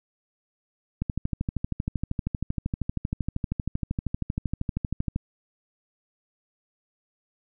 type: click train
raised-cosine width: 5 ms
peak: -14 dBFS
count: 54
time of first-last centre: 1.02-5.161 s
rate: 12.8 Hz
effects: none